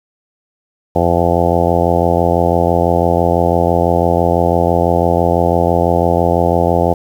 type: harmonic tone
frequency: 86 Hz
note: F2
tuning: 26 cents flat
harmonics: 1 / 2 / 3 / 4 / 5 / 6 / 7 / 8 / 9 / 10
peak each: -18 / -19 / -22 / -20 / -20 / -17 / -20 / -18 / -20 / -22 dBFS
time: 0.95-6.94 s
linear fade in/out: 10 ms
effects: 7-bit